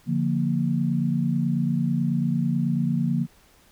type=chord; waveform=sine; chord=Bb major; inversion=first; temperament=just; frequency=145.68 / 174.81 / 233.1 Hz; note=D3 / F3 / Bb3; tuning=-14 / +2 / 0 cents; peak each=-25 dBFS; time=0.06-3.27 s; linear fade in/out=50 ms; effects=pink hiss -57 dBFS RMS until 3.71 s